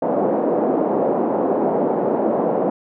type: band-pass noise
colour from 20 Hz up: white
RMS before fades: -19 dBFS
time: 0.02-2.7 s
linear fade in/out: 5 ms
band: 210 to 680 Hz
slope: 24 dB/octave
effects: none